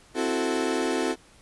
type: chord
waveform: 35% pulse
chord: F# half-diminished seventh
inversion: second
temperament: equal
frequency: 261.6 / 329.6 / 370 / 440 Hz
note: C4 / E4 / F#4 / A4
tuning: 0 / 0 / 0 / 0 cents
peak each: -28 dBFS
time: 0.14-1.16 s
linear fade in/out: 50 ms
effects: pink hiss -55 dBFS RMS until 1.41 s + resampled to 24000 Hz